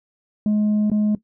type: tone with dropouts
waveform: sine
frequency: 210.7 Hz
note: G#3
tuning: 25 cents sharp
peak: -13 dBFS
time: 0.46-1.15 s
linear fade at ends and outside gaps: 2 ms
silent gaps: 0.9-0.916 s
effects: noise-tail reverb RT60 0.1 s tail -17 dB re dry + tanh soft clip ceiling -15 dBFS